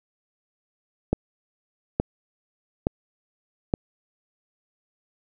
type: click train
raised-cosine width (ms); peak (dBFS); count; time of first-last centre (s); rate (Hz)
2; -7; 4; 1.13-3.739; 1.15
effects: none